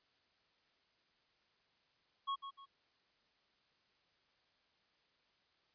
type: tone with echo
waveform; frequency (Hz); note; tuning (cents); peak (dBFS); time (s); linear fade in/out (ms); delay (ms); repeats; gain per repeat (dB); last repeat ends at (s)
square; 1100; C#6; -14; -36; 2.27-2.36; 20; 150; 2; -9; 2.66
effects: white hiss -75 dBFS RMS until 5.74 s + resampled to 11025 Hz